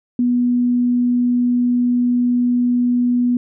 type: tone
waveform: sine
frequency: 244.5 Hz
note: B3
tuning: 17 cents flat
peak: -13 dBFS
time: 0.19-3.37 s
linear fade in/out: 2 ms
effects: none